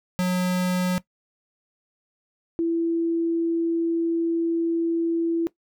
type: tone pair in turn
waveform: square / sine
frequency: 181.7 / 333.4 Hz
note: F#3 / E4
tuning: -31 / +20 cents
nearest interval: major seventh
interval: 1051 cents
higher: second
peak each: -21 / -20 dBFS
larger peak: second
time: 0.19-0.98 / 2.59-5.47 s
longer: second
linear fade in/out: 0 ms
effects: noise-tail reverb RT60 0.1 s tail -18 dB re dry